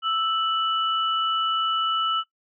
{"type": "tone pair together", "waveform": "sine", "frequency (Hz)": [1318.5, 2960], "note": ["E6", "F#7"], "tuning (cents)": [0, 0], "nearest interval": "octave + major second", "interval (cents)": 1400, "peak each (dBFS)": [-22, -26], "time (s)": [0.02, 2.24], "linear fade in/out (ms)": 50, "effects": ["noise-tail reverb RT60 0.1 s tail -18 dB re dry"]}